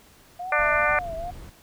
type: tone with vibrato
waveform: sine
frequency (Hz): 698.5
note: F5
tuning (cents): 0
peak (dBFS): -30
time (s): 0.39-1.31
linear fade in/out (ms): 10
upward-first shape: triangle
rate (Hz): 2.3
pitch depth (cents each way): 140
type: harmonic tone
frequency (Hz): 297.5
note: D4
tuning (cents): +22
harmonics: 2 / 3 / 4 / 5 / 6 / 7 / 8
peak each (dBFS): -26 / -31 / -25 / -25 / -28 / -28 / -29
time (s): 0.52-0.99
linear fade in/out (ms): 2
type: noise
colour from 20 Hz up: brown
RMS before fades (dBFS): -39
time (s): 0.58-1.5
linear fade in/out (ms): 10
effects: pink hiss -54 dBFS RMS until 1.62 s